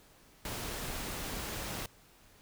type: noise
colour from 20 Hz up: pink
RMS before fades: -39 dBFS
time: 0.45-1.86 s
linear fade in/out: 2 ms
effects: pink hiss -61 dBFS RMS until 2.41 s

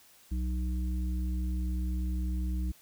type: harmonic tone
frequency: 62 Hz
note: B1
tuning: 7 cents sharp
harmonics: 1 / 3 / 5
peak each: -29 / -39 / -43 dBFS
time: 0.31-2.72 s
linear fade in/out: 10 ms
effects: white hiss -59 dBFS RMS until 2.81 s

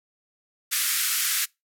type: band-pass noise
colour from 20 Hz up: white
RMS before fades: -25 dBFS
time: 0.71-1.46 s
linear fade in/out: 20 ms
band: 1300 to 15000 Hz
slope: 48 dB/octave
effects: noise-tail reverb RT60 0.2 s tail -24 dB re dry

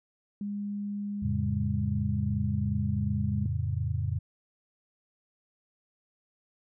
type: tone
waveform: sine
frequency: 203.8 Hz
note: G#3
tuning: 32 cents flat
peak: -31 dBFS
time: 0.41-3.46 s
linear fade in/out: 2 ms
type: chord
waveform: sine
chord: F augmented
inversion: none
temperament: equal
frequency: 87.31 / 110 / 138.59 Hz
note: F2 / A2 / C#3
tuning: 0 / 0 / 0 cents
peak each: -31 / -31 / -33 dBFS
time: 1.22-4.19 s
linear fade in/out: 10 ms
effects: none

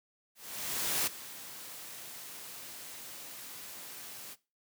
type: noise with ADSR envelope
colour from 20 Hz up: white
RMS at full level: -30 dBFS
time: 0.35-4.36 s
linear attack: 720 ms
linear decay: 10 ms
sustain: -16 dB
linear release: 37 ms
effects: noise-tail reverb RT60 0.3 s tail -20 dB re dry + high-pass 100 Hz 12 dB/octave

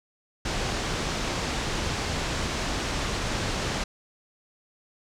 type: low-pass noise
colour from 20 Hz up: pink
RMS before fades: -29 dBFS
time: 0.45-3.84 s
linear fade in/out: 5 ms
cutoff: 7100 Hz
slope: 24 dB/octave
effects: none

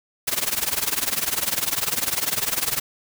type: noise with tremolo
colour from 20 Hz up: white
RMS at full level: -20 dBFS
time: 0.27-2.8 s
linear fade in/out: 10 ms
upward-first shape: triangle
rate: 20 Hz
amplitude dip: 95%
effects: none

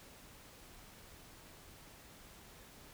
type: silence
effects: pink hiss -57 dBFS RMS until 2.93 s

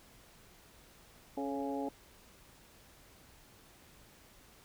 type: harmonic tone with a mistuned harmonic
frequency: 138.59 Hz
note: C#3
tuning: in tune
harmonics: 2 / 3 / 4 / 5 / 6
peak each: -37 / -42 / -42 / -45 / -42 dBFS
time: 1.37-1.89 s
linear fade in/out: 5 ms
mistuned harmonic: 3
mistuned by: +54 cents
effects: pink hiss -60 dBFS RMS until 4.64 s

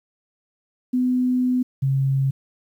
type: tone pair in turn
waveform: sine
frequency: 251.6 / 135.45 Hz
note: B3 / C#3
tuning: +32 / -40 cents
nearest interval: major seventh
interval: 1072 cents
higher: first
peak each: -17 dBFS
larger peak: neither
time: 0.93-1.63 / 1.82-2.31 s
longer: first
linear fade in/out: 10 ms
effects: 9-bit

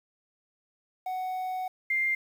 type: tone pair in turn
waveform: triangle / sine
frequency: 743 / 2102 Hz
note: F#5 / C7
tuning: +7 / +7 cents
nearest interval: octave + tritone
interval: 1800 cents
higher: second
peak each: -28 / -24 dBFS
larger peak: second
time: 1.06-1.68 / 1.9-2.15 s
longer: first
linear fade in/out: 5 ms
effects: 9-bit

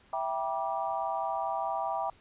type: chord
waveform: sine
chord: E minor seventh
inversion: none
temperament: equal with one note detuned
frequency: 659.3 / 784 / 963 / 1174.7 Hz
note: E5 / G5 / B5 / D6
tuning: 0 / 0 / -44 / 0 cents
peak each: -35 / -33 / -35 / -38 dBFS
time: 0.13-2.1 s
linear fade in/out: 2 ms
effects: pink hiss -61 dBFS RMS until 2.2 s + resampled to 8000 Hz

